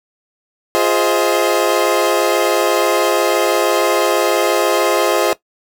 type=chord; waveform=30% pulse; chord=F minor seventh; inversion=none; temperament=equal with one note detuned; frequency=349.2 / 415.3 / 523.3 / 630.2 Hz; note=F4 / Ab4 / C5 / Eb5; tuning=0 / 0 / 0 / +22 cents; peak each=-16 dBFS; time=0.75-5.33 s; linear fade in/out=0 ms; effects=noise-tail reverb RT60 0.1 s tail -17 dB re dry